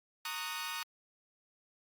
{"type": "chord", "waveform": "15% pulse", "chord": "D# minor seventh", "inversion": "second", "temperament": "equal with one note detuned", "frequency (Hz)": [922.7, 1108.7, 1244.5, 1480], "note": ["A#5", "C#6", "D#6", "F#6"], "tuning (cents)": [-18, 0, 0, 0], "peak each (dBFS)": [-36, -39, -35, -38], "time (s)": [0.25, 0.83], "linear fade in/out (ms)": 2, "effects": ["Opus 48 kbps"]}